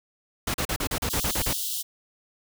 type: noise bursts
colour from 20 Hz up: pink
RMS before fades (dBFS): -27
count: 10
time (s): 0.47-1.532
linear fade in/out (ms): 5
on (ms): 72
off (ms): 38
type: high-pass noise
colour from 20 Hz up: white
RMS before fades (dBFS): -30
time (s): 1.09-1.83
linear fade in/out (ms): 20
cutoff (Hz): 2900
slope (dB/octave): 96
effects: none